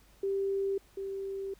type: tone pair in turn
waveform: sine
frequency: 392.3 / 390.4 Hz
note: G4 / G4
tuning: +1 / -7 cents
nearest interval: unison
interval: 8 cents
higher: first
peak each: -28 / -34 dBFS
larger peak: first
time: 0.23-0.78 / 0.97-1.54 s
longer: second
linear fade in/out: 5 ms
effects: added 50 Hz sine -62 dBFS peak until 1.59 s + pink hiss -63 dBFS RMS until 1.59 s